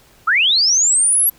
sine linear sweep, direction up, 1200 to 11620 Hz, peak -11 dBFS, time 0.27-1.3 s, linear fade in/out 10 ms, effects pink hiss -50 dBFS RMS until 1.38 s

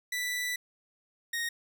sawtooth tone pair in turn, 1975.5 / 1864.6 Hz, B6 / A#6, 0 / 0 cents, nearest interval minor second, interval 100 cents, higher first, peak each -27 dBFS, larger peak neither, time 0.12-0.56 / 1.33-1.49 s, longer first, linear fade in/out 5 ms, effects none

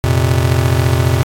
square chord, F suspended fourth, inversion none, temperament just, 87.31 / 116.41 / 130.96 Hz, F2 / Bb2 / C3, 0 / -2 / +2 cents, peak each -16 dBFS, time 0.04-1.23 s, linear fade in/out 0 ms, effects AAC 64 kbps

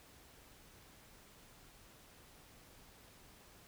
silence, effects pink hiss -61 dBFS RMS until 3.67 s

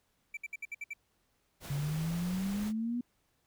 triangle tone bursts, 2330 Hz, D7, 14 cents flat, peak -35 dBFS, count 7, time 0.34-0.935 s, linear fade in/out 5 ms, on 31 ms, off 63 ms
pink noise, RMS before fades -45 dBFS, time 1.6-2.73 s, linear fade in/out 50 ms
sine exponential sweep, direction up, 139.4 to 246.1 Hz, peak -31 dBFS, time 1.7-3.01 s, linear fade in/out 5 ms
effects pink hiss -75 dBFS RMS until 3.46 s

